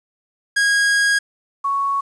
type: tone pair in turn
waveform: 45% pulse / sine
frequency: 1640 / 1111.1 Hz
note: G#6 / C#6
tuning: -22 / +4 cents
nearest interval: perfect fifth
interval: 674 cents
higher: first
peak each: -14 / -17 dBFS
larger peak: first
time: 0.56-1.19 / 1.64-2.01 s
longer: first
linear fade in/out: 10 ms
effects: resampled to 22050 Hz + 8-bit